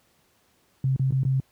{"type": "tone with dropouts", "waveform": "sine", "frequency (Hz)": 132.8, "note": "C3", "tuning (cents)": 26, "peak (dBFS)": -19, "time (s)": [0.84, 1.4], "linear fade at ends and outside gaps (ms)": 2, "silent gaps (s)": [[0.962, 0.995], [1.108, 1.122], [1.233, 1.25]], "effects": ["pink hiss -64 dBFS RMS until 1.51 s", "high-pass 80 Hz 12 dB/octave"]}